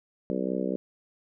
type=harmonic tone; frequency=64 Hz; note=C2; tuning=38 cents flat; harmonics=3 / 4 / 5 / 6 / 7 / 8 / 9; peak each=-32 / -33 / -34 / -35 / -35 / -36 / -37 dBFS; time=0.3-0.76 s; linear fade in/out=0 ms; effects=none

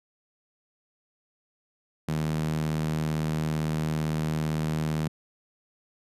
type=tone with high-pass filter; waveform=sawtooth; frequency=77.78 Hz; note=D#2; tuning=in tune; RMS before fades=-28 dBFS; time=2.08-5.08 s; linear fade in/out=5 ms; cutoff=160 Hz; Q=2.7; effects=resampled to 32000 Hz

